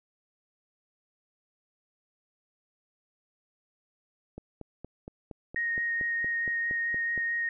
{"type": "click train", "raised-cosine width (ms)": 2, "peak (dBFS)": -27, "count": 13, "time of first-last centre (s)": [4.38, 7.177], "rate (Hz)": 4.29}
{"type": "tone with vibrato", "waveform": "sine", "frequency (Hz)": 1864.7, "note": "A#6", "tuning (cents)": 0, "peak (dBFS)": -27, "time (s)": [5.56, 7.49], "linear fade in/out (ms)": 2, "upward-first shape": "sine", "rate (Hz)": 4.6, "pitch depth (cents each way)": 9}
{"effects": []}